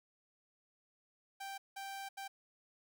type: tone bursts at uneven times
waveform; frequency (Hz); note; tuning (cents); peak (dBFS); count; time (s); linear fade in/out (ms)
sawtooth; 784; G5; 0; -39; 3; 1.4-1.58 / 1.76-2.09 / 2.17-2.28; 10
effects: 13-bit